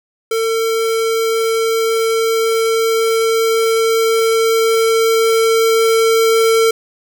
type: tone with level ramp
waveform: square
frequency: 450.9 Hz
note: A4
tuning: 42 cents sharp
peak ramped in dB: -15 to -10 dBFS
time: 0.31-6.71 s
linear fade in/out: 5 ms
effects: none